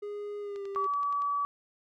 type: tone with pitch glide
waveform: triangle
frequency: 412.5 to 395.9 Hz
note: G#4 to G4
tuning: -12 to +17 cents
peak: -33 dBFS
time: 0.02-0.87 s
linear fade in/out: 10 ms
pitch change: -71 cents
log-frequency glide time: 0.4-0.65 s
type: click train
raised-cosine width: 0.2 ms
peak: -34 dBFS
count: 8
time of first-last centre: 0.56-1.22 s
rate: 10.6 Hz
type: tone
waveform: sine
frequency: 1145 Hz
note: D6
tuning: 44 cents flat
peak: -27 dBFS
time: 0.76-1.45 s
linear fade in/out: 0 ms
effects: none